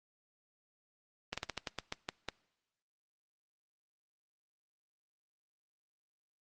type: slowing click train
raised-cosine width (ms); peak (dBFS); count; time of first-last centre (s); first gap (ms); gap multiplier
0.2; -18; 10; 1.33-2.287; 46; 1.2
effects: noise-tail reverb RT60 1.0 s tail -23 dB re dry + Opus 24 kbps